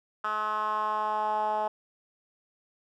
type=tone with band-pass filter sweep; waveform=10% pulse; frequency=213.5 Hz; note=G#3; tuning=48 cents sharp; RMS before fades=-29 dBFS; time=0.24-1.68 s; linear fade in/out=5 ms; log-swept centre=1300 to 770 Hz; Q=4.2; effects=none